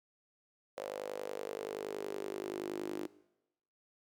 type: tone with high-pass filter sweep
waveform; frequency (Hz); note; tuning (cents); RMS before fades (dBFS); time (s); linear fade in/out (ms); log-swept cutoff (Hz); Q
sawtooth; 50.6; G#1; -44; -41; 0.77-3.07; 5; 540 to 330; 5.9
effects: noise-tail reverb RT60 0.9 s tail -19 dB re dry